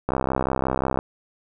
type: click train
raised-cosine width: 1 ms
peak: -8 dBFS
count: 60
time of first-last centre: 0.09-0.989 s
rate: 65.6 Hz
effects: none